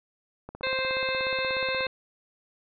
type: click train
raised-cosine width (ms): 1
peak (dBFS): -25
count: 24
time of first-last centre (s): 0.49-1.867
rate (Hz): 16.7
type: harmonic tone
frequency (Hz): 523.3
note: C5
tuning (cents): 0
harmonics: 1 / 2 / 3 / 4 / 5 / 7 / 8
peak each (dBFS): -30 / -35 / -34 / -34 / -33 / -36 / -37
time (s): 0.63-1.87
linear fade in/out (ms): 5
effects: none